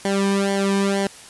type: tone with flanger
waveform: sawtooth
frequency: 197.3 Hz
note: G3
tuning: 11 cents sharp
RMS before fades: -20 dBFS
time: 0.05-1.07 s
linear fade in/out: 0 ms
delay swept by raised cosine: 0.77 to 1.51 ms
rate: 2.1 Hz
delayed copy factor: -0.95
effects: white hiss -42 dBFS RMS until 1.29 s + resampled to 24000 Hz